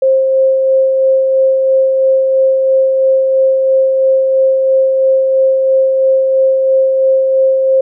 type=tone with tremolo; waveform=sine; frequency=530 Hz; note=C5; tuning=22 cents sharp; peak=-6 dBFS; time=0.02-7.81 s; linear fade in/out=5 ms; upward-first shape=sine; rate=3 Hz; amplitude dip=30%; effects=none